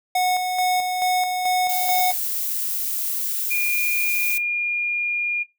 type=tone with tremolo; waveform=square; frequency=733 Hz; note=F#5; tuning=16 cents flat; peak=-18 dBFS; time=0.15-2.12 s; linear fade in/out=5 ms; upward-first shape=square; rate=2.3 Hz; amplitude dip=40%
type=noise; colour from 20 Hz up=violet; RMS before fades=-25 dBFS; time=1.69-4.38 s; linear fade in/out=5 ms
type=tone; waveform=sine; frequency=2419 Hz; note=D#7; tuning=49 cents flat; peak=-20 dBFS; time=3.5-5.44 s; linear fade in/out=20 ms
effects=noise-tail reverb RT60 0.2 s tail -18 dB re dry